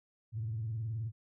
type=tone with vibrato; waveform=sine; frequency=111.4 Hz; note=A2; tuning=22 cents sharp; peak=-33 dBFS; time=0.32-1.12 s; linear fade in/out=50 ms; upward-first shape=sine; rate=19 Hz; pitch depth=120 cents each way; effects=tanh soft clip ceiling -29 dBFS

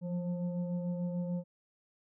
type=tone with frequency modulation; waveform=sine; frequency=174.61 Hz; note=F3; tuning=in tune; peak=-32 dBFS; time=0.01-1.44 s; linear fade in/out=50 ms; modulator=356 Hz; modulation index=0.64; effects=none

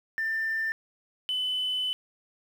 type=tone pair in turn; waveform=sine; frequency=1788 / 3014 Hz; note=A6 / F#7; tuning=+27 / +31 cents; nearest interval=major sixth; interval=904 cents; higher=second; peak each=-25 dBFS; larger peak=neither; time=0.18-0.72 / 1.29-1.93 s; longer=second; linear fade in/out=0 ms; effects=tanh soft clip ceiling -23 dBFS + 9-bit

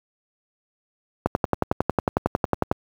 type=click train; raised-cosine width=1 ms; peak=-4 dBFS; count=17; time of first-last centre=1.26-2.715 s; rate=11 Hz; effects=high-pass 60 Hz 12 dB/octave + 7-bit

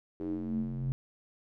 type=tone with band-pass filter sweep; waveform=square; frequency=44.74 Hz; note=F1; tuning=43 cents sharp; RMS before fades=-34 dBFS; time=0.2-0.92 s; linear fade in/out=0 ms; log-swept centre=360 to 140 Hz; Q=7.3; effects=none

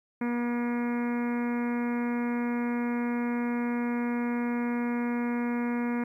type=harmonic tone; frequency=239.8 Hz; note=A#3; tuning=49 cents sharp; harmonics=1 / 2 / 3 / 4 / 5 / 6 / 7 / 8 / 9 / 10; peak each=-27 / -37 / -44 / -40 / -46 / -45 / -45 / -48 / -44 / -50 dBFS; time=0.21-6.04 s; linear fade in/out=5 ms; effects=11-bit

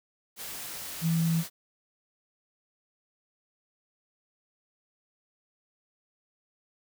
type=tone in noise; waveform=sine; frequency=164.81 Hz; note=E3; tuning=in tune; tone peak=-23 dBFS; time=1.01-1.44 s; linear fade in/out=50 ms; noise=white; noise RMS=-39 dBFS; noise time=0.36-1.5 s; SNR=+13 dB; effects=none

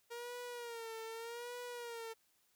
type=tone with vibrato; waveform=sawtooth; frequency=468 Hz; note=A#4; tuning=7 cents sharp; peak=-40 dBFS; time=0.1-2.14 s; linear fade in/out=20 ms; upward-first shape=sine; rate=0.83 Hz; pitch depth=77 cents each way; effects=white hiss -75 dBFS RMS until 2.55 s

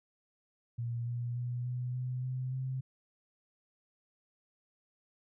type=tone with pitch steps; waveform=sine; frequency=118.2 / 120.2 / 122.23 / 124.29 / 126.39 / 128.53 / 130.7 Hz; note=A#2 / B2 / B2 / B2 / B2 / C3 / C3; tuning=+24 / -46 / -17 / +11 / +40 / -30 / -1 cents; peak=-33 dBFS; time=0.78-2.81 s; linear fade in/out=10 ms; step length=290 ms; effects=none

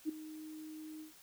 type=tone with ADSR envelope; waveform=sine; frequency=311.1 Hz; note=D#4; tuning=in tune; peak=-30 dBFS; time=0.05-1.13 s; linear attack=41 ms; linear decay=8 ms; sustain=-15 dB; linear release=120 ms; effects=white hiss -60 dBFS RMS until 1.22 s

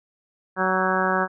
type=harmonic tone with a mistuned harmonic; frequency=187.4 Hz; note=F#3; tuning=22 cents sharp; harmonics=1 / 2 / 3 / 4 / 5 / 6 / 7 / 8 / 9; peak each=-28 / -28 / -28 / -28 / -28 / -28 / -28 / -28 / -28 dBFS; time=0.56-1.28 s; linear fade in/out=50 ms; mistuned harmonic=9; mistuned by=-41 cents; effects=none

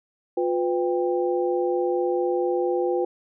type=tone cluster; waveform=sine; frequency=355 / 499.4 / 792 Hz; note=F4 / B4 / G5; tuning=+28 / +19 / +18 cents; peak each=-23 / -25 / -30 dBFS; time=0.37-3.05 s; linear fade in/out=5 ms; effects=none

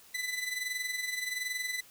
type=tone with amplitude modulation; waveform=sawtooth; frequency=2000 Hz; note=B6; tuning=21 cents sharp; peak=-27 dBFS; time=0.14-1.81 s; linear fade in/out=10 ms; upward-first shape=sine; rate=21.3 Hz; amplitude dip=60%; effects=white hiss -57 dBFS RMS until 1.9 s

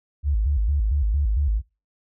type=tone with vibrato; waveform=sine; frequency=61.6 Hz; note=B1; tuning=4 cents flat; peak=-18 dBFS; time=0.23-1.62 s; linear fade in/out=50 ms; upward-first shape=square; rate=4.4 Hz; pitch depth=270 cents each way; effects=noise-tail reverb RT60 0.3 s tail -26 dB re dry

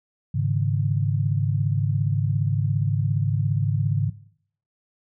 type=chord; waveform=sine; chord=Ab suspended fourth; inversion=none; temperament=just; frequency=103.83 / 138.43 / 155.74 Hz; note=Ab2 / Db3 / Eb3; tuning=0 / -2 / +2 cents; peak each=-24 / -23 / -27 dBFS; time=0.34-4.1 s; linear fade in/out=10 ms; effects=noise-tail reverb RT60 0.6 s tail -17 dB re dry

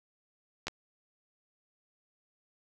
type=clicks; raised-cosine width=0.2 ms; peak=-16 / -20 dBFS; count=2; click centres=0.67 / 0.682 s; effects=none

